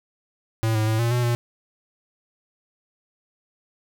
square tone with pitch steps, 111.9 / 108.7 / 110.4 / 117.4 / 122.2 / 119.3 Hz, A2 / A2 / A2 / A#2 / B2 / A#2, +30 / -21 / +6 / +13 / -18 / +41 cents, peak -20 dBFS, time 0.63-1.35 s, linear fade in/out 0 ms, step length 120 ms, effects none

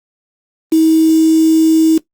sine tone with quantisation, 320 Hz, D#4, 49 cents sharp, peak -6 dBFS, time 0.72-1.98 s, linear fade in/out 5 ms, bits 4, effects noise-tail reverb RT60 0.1 s tail -17 dB re dry + Opus 32 kbps

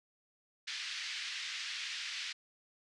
pink band-pass noise, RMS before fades -41 dBFS, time 0.67-2.33 s, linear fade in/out 10 ms, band 1900 to 5400 Hz, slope 24 dB/octave, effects resampled to 24000 Hz

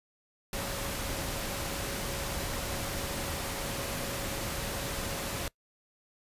sine tone in noise, 554.4 Hz, C#5, in tune, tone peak -43 dBFS, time 0.53-5.48 s, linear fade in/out 2 ms, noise pink, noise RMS -35 dBFS, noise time 0.53-5.48 s, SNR -11 dB, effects noise-tail reverb RT60 0.1 s tail -22 dB re dry + resampled to 32000 Hz

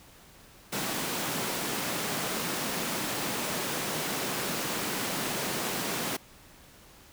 pink high-pass noise, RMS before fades -32 dBFS, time 0.72-6.17 s, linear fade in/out 10 ms, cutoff 150 Hz, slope 24 dB/octave, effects pink hiss -54 dBFS RMS until 7.12 s

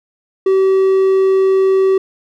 triangle tone, 383 Hz, G4, 40 cents flat, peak -7 dBFS, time 0.46-1.98 s, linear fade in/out 5 ms, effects none

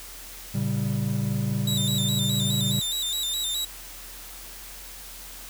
triangle chord, G diminished, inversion first, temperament equal with one note detuned, 114.14 / 138.59 / 196 Hz, Bb2 / Db3 / G3, -36 / 0 / 0 cents, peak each -26 dBFS, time 0.54-2.8 s, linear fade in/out 10 ms
sawtooth tone with vibrato, 3729 Hz, A#7, in tune, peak -23 dBFS, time 1.67-3.65 s, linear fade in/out 5 ms, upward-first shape square, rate 4.8 Hz, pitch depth 62 cents each way
effects added 43 Hz sine -46 dBFS peak until 5.49 s + white hiss -42 dBFS RMS until 5.49 s

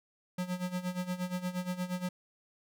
square tone with tremolo, 180.9 Hz, F#3, 39 cents flat, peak -31 dBFS, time 0.38-2.09 s, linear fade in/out 5 ms, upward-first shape sine, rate 8.5 Hz, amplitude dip 80%, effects none

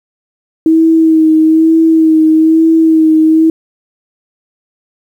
sine tone with vibrato, 319.8 Hz, D#4, 48 cents sharp, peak -4 dBFS, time 0.66-3.5 s, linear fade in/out 2 ms, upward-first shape sine, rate 1.1 Hz, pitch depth 27 cents each way, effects 7-bit

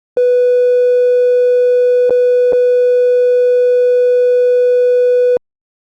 triangle tone with dropouts, 494 Hz, B4, in tune, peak -4 dBFS, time 0.17-5.37 s, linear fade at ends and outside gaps 1 ms, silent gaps 2.096-2.106 / 2.524-2.531 s, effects tanh soft clip ceiling -4 dBFS + Opus 48 kbps

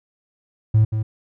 triangle tone with echo, 109 Hz, A2, 16 cents flat, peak -8 dBFS, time 0.74-0.85 s, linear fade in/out 10 ms, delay 180 ms, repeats 1, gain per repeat -9 dB, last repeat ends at 1.03 s, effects tanh soft clip ceiling -7 dBFS

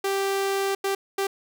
sawtooth tone bursts at uneven times, 392 Hz, G4, in tune, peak -19 dBFS, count 3, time 0.04-0.75 / 0.84-0.95 / 1.18-1.27 s, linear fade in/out 5 ms, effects none

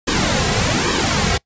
pink noise with flanger, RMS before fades -17 dBFS, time 0.07-1.38 s, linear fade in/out 10 ms, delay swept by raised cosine 1.4 to 3.4 ms, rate 1.2 Hz, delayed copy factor -0.7, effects noise-tail reverb RT60 0.1 s tail -24 dB re dry + resampled to 16000 Hz

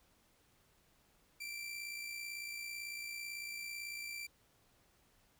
sawtooth tone with amplitude modulation, 2349 Hz, D7, in tune, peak -37 dBFS, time 1.4-4.27 s, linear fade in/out 10 ms, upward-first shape sine, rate 58 Hz, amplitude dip 45%, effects pink hiss -71 dBFS RMS until 5.39 s

